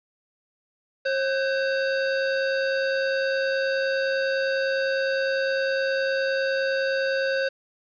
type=tone pair together; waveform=square; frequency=538 / 1524.2 Hz; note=C5 / G6; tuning=+48 / -49 cents; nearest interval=octave + tritone; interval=1803 cents; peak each=-24 / -29 dBFS; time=1.05-7.49 s; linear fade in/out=10 ms; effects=resampled to 11025 Hz + 8-bit